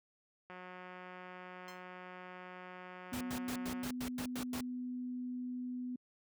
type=click train; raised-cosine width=0.5 ms; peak=-35 dBFS; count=607; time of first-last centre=0.5-3.83 s; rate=182 Hz
type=tone with exponential decay; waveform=10% pulse; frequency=1049 Hz; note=C6; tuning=4 cents sharp; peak=-40 dBFS; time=1.68-1.86 s; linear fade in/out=2 ms; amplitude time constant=37 ms
type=tone; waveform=sine; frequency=249.3 Hz; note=B3; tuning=16 cents sharp; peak=-38 dBFS; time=3.12-5.96 s; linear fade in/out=5 ms
type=noise bursts; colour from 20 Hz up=pink; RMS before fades=-43 dBFS; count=9; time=3.13-4.608 s; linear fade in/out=2 ms; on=78 ms; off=97 ms
effects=high-pass 60 Hz 12 dB/octave